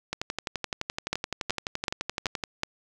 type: two click trains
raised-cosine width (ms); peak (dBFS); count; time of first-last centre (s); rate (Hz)
0.2; -9 / -12; 5 / 28; 1.13-2.634 / 0.13-2.438; 2.66 / 11.7
effects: none